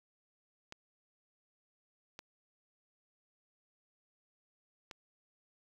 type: clicks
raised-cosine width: 0.2 ms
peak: -28 dBFS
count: 3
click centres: 0.724 / 2.191 / 4.912 s
effects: 9-bit